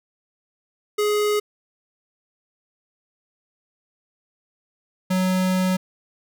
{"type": "tone pair in turn", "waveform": "square", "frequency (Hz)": [418.2, 185.43], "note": ["G#4", "F#3"], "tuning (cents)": [12, 4], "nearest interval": "octave + major second", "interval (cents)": 1408, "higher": "first", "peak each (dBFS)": -19, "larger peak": "neither", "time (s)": [[0.98, 1.4], [5.1, 5.77]], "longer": "second", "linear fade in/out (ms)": 10, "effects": []}